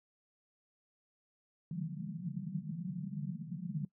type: band-pass noise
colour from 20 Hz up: pink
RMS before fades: -40 dBFS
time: 1.71-3.85 s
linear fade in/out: 2 ms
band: 140 to 210 Hz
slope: 96 dB/octave
effects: noise-tail reverb RT60 0.1 s tail -20 dB re dry